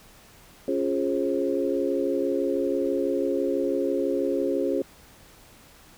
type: chord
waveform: sine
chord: Db major seventh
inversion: none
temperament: equal with one note detuned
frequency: 277.2 / 349.2 / 415.3 / 535.5 Hz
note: Db4 / F4 / Ab4 / C5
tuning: 0 / 0 / 0 / +40 cents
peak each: -28 dBFS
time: 0.68-4.82 s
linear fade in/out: 2 ms
effects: pink hiss -52 dBFS RMS until 5.97 s